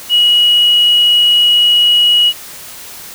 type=tone; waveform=sine; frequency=2909 Hz; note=F#7; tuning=30 cents flat; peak=-5 dBFS; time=0.09-2.33 s; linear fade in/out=50 ms; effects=tanh soft clip ceiling -2 dBFS + white hiss -31 dBFS RMS until 3.14 s